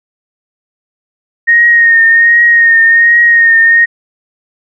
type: tone with vibrato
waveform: sine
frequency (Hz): 1856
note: A#6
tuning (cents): -8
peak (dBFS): -3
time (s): 1.47-3.86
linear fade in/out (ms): 20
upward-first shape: triangle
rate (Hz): 1.3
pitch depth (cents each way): 35
effects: none